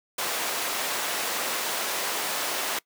pink high-pass noise, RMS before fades -29 dBFS, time 0.18-2.79 s, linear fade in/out 5 ms, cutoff 540 Hz, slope 12 dB/octave, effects noise-tail reverb RT60 0.1 s tail -22 dB re dry

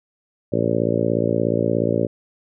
harmonic tone, 56.9 Hz, A#1, 41 cents flat, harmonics 2 / 3 / 4 / 5 / 6 / 7 / 8 / 9 / 10, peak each -26 / -26 / -26 / -26 / -26 / -26 / -26 / -26 / -26 dBFS, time 0.52-2.07 s, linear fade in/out 10 ms, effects none

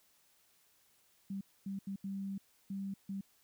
sine tone bursts at uneven times, 195.8 Hz, G3, 2 cents flat, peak -37 dBFS, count 6, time 1.3-1.41 / 1.66-1.79 / 1.87-1.96 / 2.04-2.38 / 2.7-2.94 / 3.09-3.21 s, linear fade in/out 5 ms, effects white hiss -70 dBFS RMS until 3.43 s

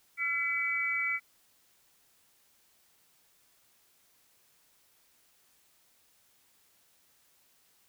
sine tone cluster, 1369 / 2007 / 2281 Hz, F6 / B6 / C#7, -35 / +27 / +49 cents, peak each -38 / -32 / -31 dBFS, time 0.17-1.2 s, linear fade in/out 50 ms, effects white hiss -67 dBFS RMS until 7.88 s

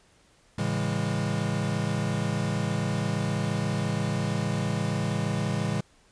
square chord, A major seventh, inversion none, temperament equal with one note detuned, 110 / 138.59 / 164.81 / 204.3 Hz, A2 / C#3 / E3 / G#3, 0 / 0 / 0 / -28 cents, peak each -32 dBFS, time 0.58-5.81 s, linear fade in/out 5 ms, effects pink hiss -61 dBFS RMS until 6.11 s + resampled to 22050 Hz

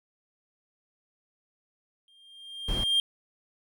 triangle tone with exponential growth, 3200 Hz, G7, 35 cents sharp, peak -18 dBFS, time 2.08-3 s, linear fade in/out 1 ms, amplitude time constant 200 ms
brown noise, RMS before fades -30 dBFS, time 2.68-2.84 s, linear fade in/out 5 ms
effects none

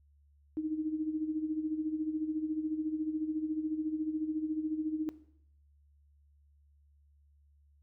sine tone with tremolo, 311.1 Hz, D#4, in tune, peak -29 dBFS, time 0.57-5.09 s, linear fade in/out 0 ms, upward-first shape sine, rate 14 Hz, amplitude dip 75%, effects noise-tail reverb RT60 0.7 s tail -17 dB re dry + added 72 Hz sine -62 dBFS peak until 7.82 s

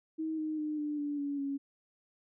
sine tone with pitch steps, 317.4 / 310.5 / 303.8 / 297.2 / 290.7 / 284.4 / 278.2 Hz, D#4 / D#4 / D#4 / D4 / D4 / C#4 / C#4, +35 / -3 / -41 / +21 / -18 / +45 / +6 cents, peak -32 dBFS, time 0.18-1.58 s, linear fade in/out 20 ms, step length 200 ms, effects none

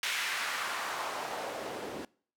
white noise with band-pass filter sweep, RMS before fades -36 dBFS, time 0.03-2.05 s, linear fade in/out 2 ms, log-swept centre 2300 to 340 Hz, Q 1.4, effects noise-tail reverb RT60 0.5 s tail -24 dB re dry

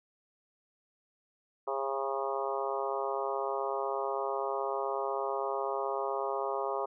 harmonic tone with a mistuned harmonic, 136 Hz, C#3, 33 cents flat, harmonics 3 / 4 / 5 / 6 / 7 / 8 / 9, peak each -36 / -37 / -38 / -39 / -39 / -40 / -41 dBFS, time 1.67-6.86 s, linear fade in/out 10 ms, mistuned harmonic 7, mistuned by +16 cents, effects none

